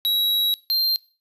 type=tone pair in turn; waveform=square; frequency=3872 / 4172 Hz; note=B7 / C8; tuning=-35 / -6 cents; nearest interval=minor second; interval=129 cents; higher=second; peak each=-19 dBFS; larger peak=neither; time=0.05-0.54 / 0.7-0.96 s; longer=first; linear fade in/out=0 ms; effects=noise-tail reverb RT60 0.4 s tail -22 dB re dry + resampled to 32000 Hz